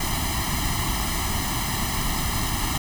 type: noise with comb filter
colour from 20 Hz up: pink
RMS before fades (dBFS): -25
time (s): 0-2.78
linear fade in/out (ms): 5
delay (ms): 0.99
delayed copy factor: +0.95
effects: none